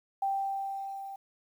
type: tone with level ramp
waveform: sine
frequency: 784 Hz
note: G5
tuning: in tune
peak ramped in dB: -26 to -39 dBFS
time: 0.22-1.16 s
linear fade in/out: 5 ms
effects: 10-bit